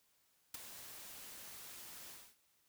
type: noise with ADSR envelope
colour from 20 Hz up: white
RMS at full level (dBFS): -41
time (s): 0.54-2.36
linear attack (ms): 5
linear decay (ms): 14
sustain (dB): -11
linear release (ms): 270
effects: white hiss -75 dBFS RMS until 2.68 s